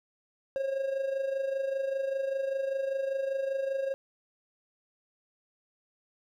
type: tone with amplitude modulation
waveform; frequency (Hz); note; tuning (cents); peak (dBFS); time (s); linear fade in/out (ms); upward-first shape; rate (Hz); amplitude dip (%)
triangle; 541; C#5; -42; -24; 0.56-3.94; 0; sine; 25.1; 60
effects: none

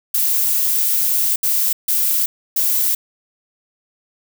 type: noise bursts at uneven times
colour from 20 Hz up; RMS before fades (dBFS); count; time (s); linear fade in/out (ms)
violet; -17; 4; 0.14-1.36 / 1.43-1.73 / 1.88-2.26 / 2.56-2.95; 5
effects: none

